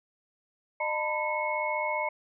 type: tone cluster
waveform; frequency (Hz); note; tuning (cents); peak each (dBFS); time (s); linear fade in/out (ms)
sine; 609 / 901 / 996 / 2187; D#5 / A5 / B5 / C#7; -37 / +41 / +14 / -24; -32 / -33 / -34 / -32; 0.8-2.09; 5
effects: none